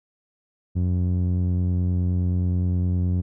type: tone with low-pass filter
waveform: sawtooth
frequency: 89.6 Hz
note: F2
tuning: 45 cents sharp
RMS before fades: -22 dBFS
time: 0.75-3.22 s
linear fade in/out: 20 ms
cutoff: 200 Hz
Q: 0.87
effects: none